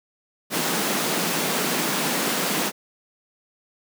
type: high-pass noise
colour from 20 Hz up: pink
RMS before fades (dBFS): -24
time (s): 0.5-2.72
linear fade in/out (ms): 50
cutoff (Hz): 160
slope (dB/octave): 48
effects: none

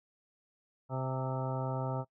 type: harmonic tone with a mistuned harmonic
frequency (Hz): 130.81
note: C3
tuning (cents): 0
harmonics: 1 / 2 / 3 / 4 / 5 / 6 / 7 / 9 / 10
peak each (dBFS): -34 / -43 / -45 / -42 / -41 / -45 / -42 / -50 / -46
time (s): 0.89-2.05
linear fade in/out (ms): 50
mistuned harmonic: 6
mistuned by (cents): +31
effects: noise-tail reverb RT60 0.1 s tail -22 dB re dry

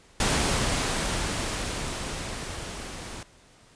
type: noise with level ramp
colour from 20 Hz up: pink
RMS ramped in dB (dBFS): -23 to -39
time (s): 0.2-3.23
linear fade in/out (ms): 2
effects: pink hiss -56 dBFS RMS until 3.75 s + resampled to 22050 Hz

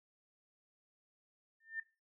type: tone with exponential growth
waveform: sine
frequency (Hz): 1800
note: A6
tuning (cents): +39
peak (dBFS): -35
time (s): 1.6-1.8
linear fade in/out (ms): 5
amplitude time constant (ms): 42
effects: noise-tail reverb RT60 0.3 s tail -19 dB re dry

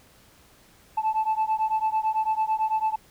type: beating tone pair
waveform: sine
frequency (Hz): 870 / 879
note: A5 / A5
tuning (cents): -20 / -2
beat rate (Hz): 9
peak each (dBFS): -23 / -24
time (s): 0.97-2.96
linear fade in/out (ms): 10
effects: tanh soft clip ceiling -18 dBFS + pink hiss -56 dBFS RMS until 3.1 s

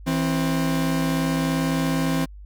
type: tone pair together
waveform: 40% pulse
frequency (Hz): 164 / 264.7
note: E3 / C4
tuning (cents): -9 / +20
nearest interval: minor sixth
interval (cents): 829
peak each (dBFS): -23 / -22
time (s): 0.06-2.26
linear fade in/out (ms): 20
effects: added 50 Hz sine -38 dBFS peak until 2.45 s

